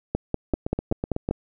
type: two click trains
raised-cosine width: 2 ms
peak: -12 / -9 dBFS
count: 7 / 7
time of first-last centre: 0.54-1.289 / 0.15-1.311 s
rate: 8.01 / 5.17 Hz
effects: none